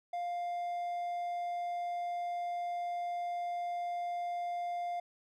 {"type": "tone", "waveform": "triangle", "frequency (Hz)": 701, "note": "F5", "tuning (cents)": 6, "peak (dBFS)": -32, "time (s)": [0.13, 5], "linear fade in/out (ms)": 5, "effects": []}